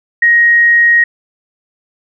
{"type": "tone", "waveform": "sine", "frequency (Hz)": 1880, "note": "A#6", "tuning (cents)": 14, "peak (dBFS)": -5, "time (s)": [0.22, 1.04], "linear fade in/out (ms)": 5, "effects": []}